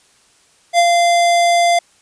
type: tone with ADSR envelope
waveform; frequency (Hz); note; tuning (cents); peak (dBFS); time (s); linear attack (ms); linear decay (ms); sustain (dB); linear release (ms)
square; 691; F5; -19; -8; 0.73-1.79; 55; 49; -3; 5
effects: white hiss -53 dBFS RMS until 2.01 s + resampled to 22050 Hz